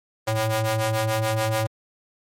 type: ring-modulated tone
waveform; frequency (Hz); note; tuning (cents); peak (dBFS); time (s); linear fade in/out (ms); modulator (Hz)
sawtooth; 219.7; A3; -2; -14; 0.27-1.67; 10; 333
effects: MP3 64 kbps